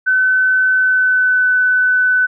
sine tone with pitch glide, 1517 to 1503 Hz, F#6 to F#6, +43 to +27 cents, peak -10 dBFS, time 0.06-2.27 s, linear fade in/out 20 ms, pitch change -16 cents, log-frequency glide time 0.75-1.47 s, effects none

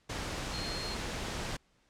sine tone in noise, 4233 Hz, C8, 19 cents sharp, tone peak -39 dBFS, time 0.53-0.95 s, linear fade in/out 10 ms, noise pink, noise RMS -37 dBFS, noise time 0.09-1.57 s, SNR -5 dB, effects pink hiss -70 dBFS RMS until 1.89 s + low-pass 7000 Hz 12 dB/octave

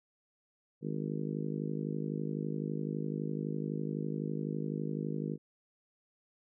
harmonic tone, 51.91 Hz, G#1, in tune, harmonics 3 / 4 / 5 / 6 / 7 / 8 / 9, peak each -37 / -39 / -41 / -43 / -44 / -45 / -46 dBFS, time 0.81-5.38 s, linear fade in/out 50 ms, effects none

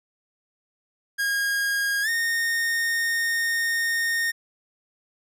45% pulse tone with pitch glide, 1630 to 1840.2 Hz, G#6 to A#6, -33 to -23 cents, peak -22 dBFS, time 1.18-4.32 s, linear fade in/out 20 ms, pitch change +210 cents, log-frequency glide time 2.02-2.09 s, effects none

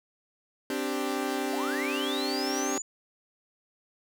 sawtooth chord, C suspended second, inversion none, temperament equal, 261.6 / 293.7 / 392 Hz, C4 / D4 / G4, 0 / 0 / 0 cents, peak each -29 dBFS, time 0.7-2.78 s, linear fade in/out 2 ms
sine linear sweep, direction up, 633 to 7040 Hz, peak -33 dBFS, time 1.53-2.82 s, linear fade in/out 2 ms
effects none

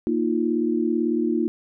sine chord, Bb suspended fourth, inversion none, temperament equal, 233.1 / 311.1 / 349.2 Hz, Bb3 / Eb4 / F4, 0 / 0 / 0 cents, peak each -24 dBFS, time 0.07-1.48 s, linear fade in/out 0 ms, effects none

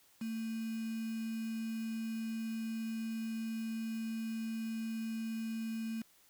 sine tone with quantisation, 224.3 Hz, A3, 34 cents sharp, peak -36 dBFS, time 0.21-6.02 s, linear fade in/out 5 ms, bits 8, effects white hiss -66 dBFS RMS until 6.29 s

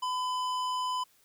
triangle tone with hard clipping, 1007 Hz, B5, 33 cents sharp, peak -31 dBFS, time 0.02-1.04 s, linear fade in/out 10 ms, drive 17 dB, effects white hiss -65 dBFS RMS until 1.24 s

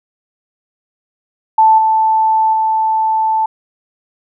sine tone with level steps, 880 Hz, A5, in tune, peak -5 / -9 / -11 dBFS, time 1.58-3.46 s, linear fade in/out 5 ms, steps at 1.78 / 2.53 s, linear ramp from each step 5 ms, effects none

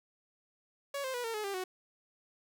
sawtooth tone with pitch steps, 561 / 523.4 / 488.4 / 455.7 / 425.2 / 396.7 / 370.1 Hz, C#5 / C5 / B4 / A#4 / G#4 / G4 / F#4, +21 / 0 / -19 / -39 / +41 / +21 / 0 cents, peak -31 dBFS, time 0.94-1.64 s, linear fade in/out 5 ms, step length 100 ms, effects none

